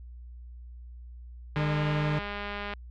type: click train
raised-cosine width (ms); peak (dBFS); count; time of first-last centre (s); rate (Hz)
0.3; -19; 241; 1.56-2.736; 204
type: tone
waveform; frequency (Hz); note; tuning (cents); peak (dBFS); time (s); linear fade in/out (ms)
40% pulse; 150.2; D3; +39; -25; 1.56-2.19; 5
effects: added 60 Hz sine -42 dBFS peak until 2.9 s + low-pass 3000 Hz 12 dB/octave